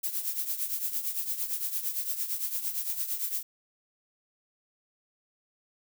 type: noise with tremolo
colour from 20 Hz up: violet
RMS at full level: -29 dBFS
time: 0.03-3.43 s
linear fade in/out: 10 ms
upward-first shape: triangle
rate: 8.8 Hz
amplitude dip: 75%
effects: none